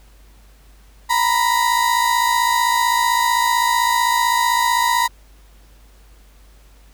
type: tone pair together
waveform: 35% pulse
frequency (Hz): 937.3 / 993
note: A#5 / B5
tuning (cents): +9 / +9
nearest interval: minor second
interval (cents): 100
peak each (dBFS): -16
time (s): 1.09-5.08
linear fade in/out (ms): 20
effects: added 50 Hz sine -45 dBFS peak until 6.93 s + pink hiss -54 dBFS RMS until 6.93 s